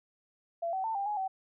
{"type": "tone with pitch steps", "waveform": "sine", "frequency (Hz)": [677, 761, 892, 795, 836, 764], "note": ["E5", "F#5", "A5", "G5", "G#5", "G5"], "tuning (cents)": [46, 48, 23, 24, 11, -45], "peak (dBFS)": -30, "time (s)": [0.62, 1.28], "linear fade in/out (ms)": 10, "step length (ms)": 110, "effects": []}